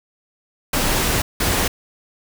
pink noise bursts at uneven times, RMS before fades -19 dBFS, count 2, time 0.73-1.22 / 1.4-1.68 s, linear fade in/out 5 ms, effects none

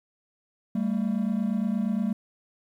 triangle tone pair together, 197.37 / 225.9 Hz, G3 / A3, +12 / +46 cents, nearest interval major second, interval 234 cents, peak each -24 dBFS, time 0.75-2.13 s, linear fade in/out 5 ms, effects tanh soft clip ceiling -16 dBFS + 10-bit

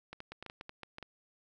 clicks, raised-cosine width 0.3 ms, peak -28 dBFS, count 11, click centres 0.13 / 0.204 / 0.32 / 0.426 / 0.463 / 0.499 / 0.611 / 0.694 / 0.833 / 0.984 / 1.027 s, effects none

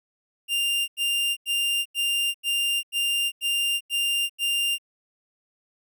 45% pulse tone bursts, 2795 Hz, F7, 1 cent sharp, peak -22 dBFS, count 9, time 0.48-4.784 s, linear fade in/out 50 ms, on 400 ms, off 88 ms, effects none

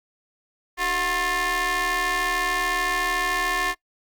sawtooth ring-modulated tone, 345.8 Hz, F4, 17 cents flat, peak -15 dBFS, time 0.77-3.75 s, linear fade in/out 50 ms, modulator 1420 Hz, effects noise-tail reverb RT60 0.1 s tail -21 dB re dry + Opus 48 kbps

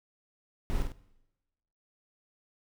brown noise with echo, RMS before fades -29 dBFS, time 0.7-0.82 s, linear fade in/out 0 ms, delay 49 ms, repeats 2, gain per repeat -5 dB, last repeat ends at 0.918 s, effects noise-tail reverb RT60 1.0 s tail -20 dB re dry

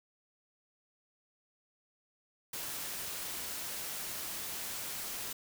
white noise, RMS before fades -40 dBFS, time 2.53-5.33 s, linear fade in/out 5 ms, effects none

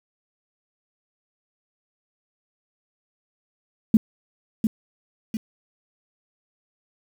sine tone with echo, 220 Hz, A3, in tune, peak -9 dBFS, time 3.94-3.97 s, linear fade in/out 2 ms, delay 700 ms, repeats 2, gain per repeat -7 dB, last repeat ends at 5.37 s, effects 7-bit

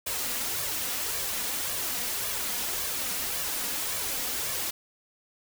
white noise with flanger, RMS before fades -31 dBFS, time 0.06-4.71 s, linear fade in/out 10 ms, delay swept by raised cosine 1.7 to 4.2 ms, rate 1.8 Hz, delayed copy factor +0.55, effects none

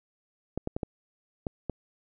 clicks, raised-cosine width 2 ms, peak -17 dBFS, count 6, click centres 0.576 / 0.674 / 0.765 / 0.832 / 1.468 / 1.697 s, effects none

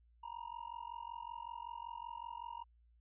triangle tone with amplitude modulation, 944 Hz, A#5, 22 cents sharp, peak -38 dBFS, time 0.23-2.64 s, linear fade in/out 10 ms, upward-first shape sine, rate 45.3 Hz, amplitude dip 100%, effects added 58 Hz sine -65 dBFS peak until 3 s + resampled to 8000 Hz

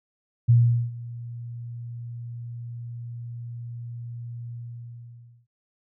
sine tone with ADSR envelope, 118.6 Hz, A#2, 30 cents sharp, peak -12 dBFS, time 0.48-5.47 s, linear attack 18 ms, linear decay 410 ms, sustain -21 dB, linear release 950 ms, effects none

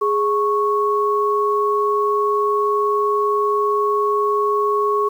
sine tone pair together, 415.3 / 1104.9 Hz, G#4 / C#6, 0 / -6 cents, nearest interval octave + perfect fourth, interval 1694 cents, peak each -18 dBFS, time 0.01-5.09 s, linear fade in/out 10 ms, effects 8-bit

